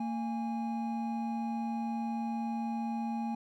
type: tone pair together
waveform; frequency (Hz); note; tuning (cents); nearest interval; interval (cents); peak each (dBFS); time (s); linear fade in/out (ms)
triangle; 228.9 / 823.8; A#3 / G#5; -31 / -14; octave + minor seventh; 2217; -31 / -36; 0-3.35; 5
effects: none